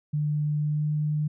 sine tone with pitch glide, 149.4 to 150.87 Hz, D3 to D3, +30 to +47 cents, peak -23 dBFS, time 0.13-1.28 s, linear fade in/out 10 ms, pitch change +17 cents, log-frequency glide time 0.64-0.87 s, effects none

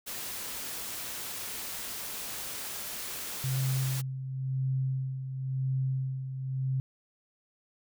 white noise, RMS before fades -38 dBFS, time 0.06-4.02 s, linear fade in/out 20 ms
sine tone with tremolo, 132 Hz, C3, 16 cents sharp, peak -26 dBFS, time 3.44-6.8 s, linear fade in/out 0 ms, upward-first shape sine, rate 0.96 Hz, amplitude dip 60%
effects none

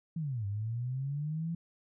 sine linear two-way sweep, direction down then up, 170 to 98 to 170 Hz, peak -32 dBFS, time 0.16-1.55 s, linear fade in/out 5 ms, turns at 0.46 s, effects none

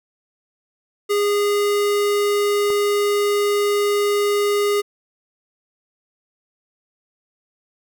square tone, 410 Hz, G#4, 22 cents flat, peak -17 dBFS, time 1.09-4.82 s, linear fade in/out 20 ms
click, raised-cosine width 1 ms, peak -19 dBFS, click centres 2.703 s
effects none

